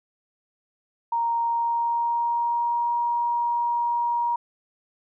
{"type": "tone with pitch glide", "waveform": "sine", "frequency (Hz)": [932.3, 948.6], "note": ["A#5", "A#5"], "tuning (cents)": [0, 30], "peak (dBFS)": -21, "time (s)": [1.12, 4.36], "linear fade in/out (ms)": 5, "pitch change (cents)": 30, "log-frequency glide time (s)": [1.43, 2.96], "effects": []}